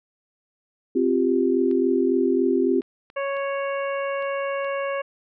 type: chord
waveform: sine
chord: C suspended fourth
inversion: none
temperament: just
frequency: 261.6 / 348.8 / 392.4 Hz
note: C4 / F4 / G4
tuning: 0 / -2 / +2 cents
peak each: -22 dBFS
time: 0.95-2.81 s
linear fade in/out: 10 ms
type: clicks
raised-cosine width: 0.3 ms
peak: -31 dBFS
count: 6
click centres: 1.713 / 2.819 / 3.101 / 3.368 / 4.224 / 4.646 s
type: harmonic tone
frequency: 554.4 Hz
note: C#5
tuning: in tune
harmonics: 1 / 2 / 3 / 4 / 5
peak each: -25 / -31 / -35 / -37 / -39 dBFS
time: 3.16-5.02 s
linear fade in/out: 10 ms
effects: none